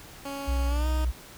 15% pulse tone with pitch glide, 278 to 310.2 Hz, C#4 to D#4, +5 to -5 cents, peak -27 dBFS, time 0.25-1.05 s, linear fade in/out 5 ms, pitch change +190 cents, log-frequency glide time 0.67-0.87 s
sine tone with vibrato, 61.4 Hz, B1, 9 cents flat, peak -23 dBFS, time 0.47-1.12 s, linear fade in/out 20 ms, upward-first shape square, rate 2.6 Hz, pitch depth 21 cents each way
effects pink hiss -47 dBFS RMS until 1.37 s

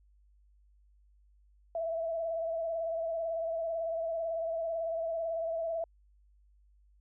sine tone with vibrato, 659.3 Hz, E5, in tune, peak -31 dBFS, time 1.75-5.84 s, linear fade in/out 2 ms, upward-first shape sine, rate 18 Hz, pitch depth 38 cents each way, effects added 50 Hz sine -61 dBFS peak until 7 s

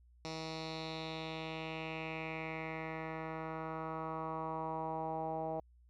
10% pulse tone with low-pass filter sweep, 160 Hz, D#3, 49 cents sharp, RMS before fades -41 dBFS, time 0.25-5.6 s, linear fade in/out 0 ms, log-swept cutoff 5100 to 710 Hz, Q 3.7, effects added 60 Hz sine -61 dBFS peak until 5.89 s

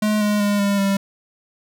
square tone with pitch steps, 212.3 / 208.4 / 204.6 / 200.8 / 197.17 Hz, G#3 / G#3 / G#3 / G3 / G3, +38 / +6 / -26 / +42 / +10 cents, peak -17 dBFS, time 0.02-0.97 s, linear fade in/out 5 ms, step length 190 ms, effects none

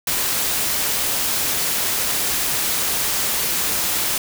white noise, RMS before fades -21 dBFS, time 0.07-4.18 s, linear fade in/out 2 ms, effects none

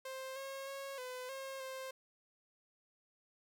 sawtooth tone with pitch steps, 526 / 542 / 548 / 505 / 537 / 526 Hz, C5 / C#5 / C#5 / B4 / C5 / C5, +9 / -39 / -20 / +39 / +45 / +9 cents, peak -39 dBFS, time 0.05-1.91 s, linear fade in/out 5 ms, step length 310 ms, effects none

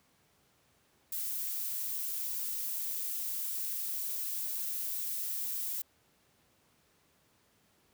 violet noise, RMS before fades -36 dBFS, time 1.12-5.82 s, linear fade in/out 5 ms, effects pink hiss -69 dBFS RMS until 7.93 s + high-pass 80 Hz 12 dB/octave

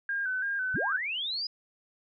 sine tone with vibrato, 1562 Hz, G6, 7 cents flat, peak -28 dBFS, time 0.09-0.97 s, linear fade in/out 2 ms, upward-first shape square, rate 3 Hz, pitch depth 55 cents each way
sine linear sweep, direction up, 66.3 to 5030 Hz, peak -30 dBFS, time 0.74-1.47 s, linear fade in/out 5 ms
effects none

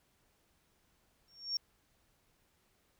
sine tone with exponential growth, 5520 Hz, F8, 21 cents flat, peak -28 dBFS, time 1.28-1.57 s, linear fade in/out 2 ms, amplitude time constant 63 ms, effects tanh soft clip ceiling -26 dBFS + pink hiss -73 dBFS RMS until 2.99 s

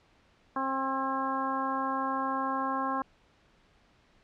harmonic tone with a mistuned harmonic, 266.8 Hz, C4, 34 cents sharp, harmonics 1 / 2 / 3 / 4 / 5 / 6, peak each -35 / -39 / -35 / -31 / -39 / -42 dBFS, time 0.56-3.02 s, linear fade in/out 2 ms, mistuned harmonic 6, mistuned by +27 cents, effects pink hiss -64 dBFS RMS until 4.23 s + low-pass 4000 Hz 12 dB/octave

